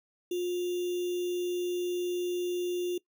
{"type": "tone with sample-and-hold", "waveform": "sine", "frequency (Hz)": 355.8, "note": "F4", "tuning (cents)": 32, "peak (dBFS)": -28, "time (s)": [0.31, 2.98], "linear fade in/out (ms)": 5, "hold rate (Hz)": 3150, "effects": ["noise-tail reverb RT60 0.1 s tail -21 dB re dry"]}